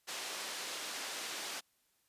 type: band-pass noise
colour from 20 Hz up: white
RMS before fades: -42 dBFS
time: 0.07-1.61 s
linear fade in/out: 20 ms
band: 310 to 6100 Hz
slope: 12 dB/octave
effects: white hiss -75 dBFS RMS until 2.08 s + resampled to 32000 Hz